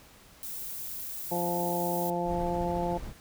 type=noise; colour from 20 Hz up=violet; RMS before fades=-38 dBFS; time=0.43-2.1 s; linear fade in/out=0 ms
type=harmonic tone; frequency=174 Hz; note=F3; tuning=6 cents flat; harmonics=1 / 2 / 3 / 4 / 5; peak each=-34 / -34 / -34 / -34 / -34 dBFS; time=1.31-2.98 s; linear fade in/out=10 ms
type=noise with tremolo; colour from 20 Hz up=brown; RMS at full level=-37 dBFS; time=2.25-3.14 s; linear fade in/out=50 ms; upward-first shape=sine; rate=14 Hz; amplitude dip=25%
effects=pink hiss -55 dBFS RMS until 3.2 s